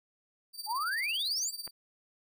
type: tone with tremolo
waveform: sawtooth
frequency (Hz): 4639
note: D8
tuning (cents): -22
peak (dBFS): -32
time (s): 0.53-1.71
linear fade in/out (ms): 50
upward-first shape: triangle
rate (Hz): 18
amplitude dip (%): 90
type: exponential sweep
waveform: sine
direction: up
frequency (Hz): 800 to 8040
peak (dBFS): -30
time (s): 0.66-1.52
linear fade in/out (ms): 50
type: clicks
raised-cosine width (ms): 0.5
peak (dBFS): -39 / -31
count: 2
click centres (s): 1.671 / 1.677
effects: none